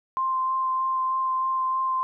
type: tone with vibrato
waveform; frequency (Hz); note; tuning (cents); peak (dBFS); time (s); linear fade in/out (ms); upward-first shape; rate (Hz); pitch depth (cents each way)
sine; 1046; C6; -1; -22; 0.17-2.03; 0; sine; 3.2; 9
effects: none